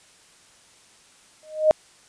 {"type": "tone with exponential growth", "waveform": "sine", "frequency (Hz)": 620, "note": "D#5", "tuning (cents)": -6, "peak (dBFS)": -9, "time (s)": [1.43, 1.71], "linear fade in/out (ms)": 0, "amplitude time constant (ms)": 59, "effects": ["white hiss -54 dBFS RMS until 2.08 s", "resampled to 22050 Hz"]}